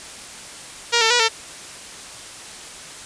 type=tone with pitch steps; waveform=5% pulse; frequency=471.6 / 448.1 / 484.7 / 450.3 Hz; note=A#4 / A4 / B4 / A4; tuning=+20 / +32 / -32 / +40 cents; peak=-3 dBFS; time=0.92-1.288 s; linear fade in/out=20 ms; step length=92 ms; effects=white hiss -37 dBFS RMS until 3.05 s + resampled to 22050 Hz